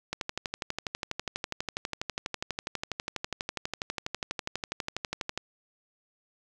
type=click train; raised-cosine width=0.2 ms; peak=-14 dBFS; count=65; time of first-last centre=0.13-5.376 s; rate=12.2 Hz; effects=none